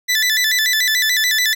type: tone with vibrato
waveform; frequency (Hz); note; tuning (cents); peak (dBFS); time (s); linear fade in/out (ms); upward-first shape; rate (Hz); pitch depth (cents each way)
20% pulse; 1864.7; A#6; 0; -9; 0.08-1.55; 20; square; 6.9; 110
effects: none